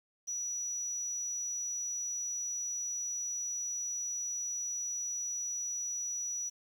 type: tone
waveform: sine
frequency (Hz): 5870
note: F#8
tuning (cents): -15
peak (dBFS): -33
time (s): 0.27-6.5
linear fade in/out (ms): 20
effects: tanh soft clip ceiling -30 dBFS + 10-bit